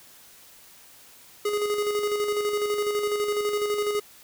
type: tone with tremolo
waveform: square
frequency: 415.4 Hz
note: G#4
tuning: in tune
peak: -23 dBFS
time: 1.45-4 s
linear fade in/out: 5 ms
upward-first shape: square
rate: 12 Hz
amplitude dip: 40%
effects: white hiss -51 dBFS RMS until 4.23 s